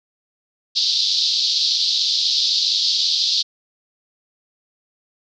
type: band-pass noise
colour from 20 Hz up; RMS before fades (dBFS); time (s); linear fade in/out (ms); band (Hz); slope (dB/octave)
pink; -19; 0.75-3.43; 20; 3700 to 5000; 48
effects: none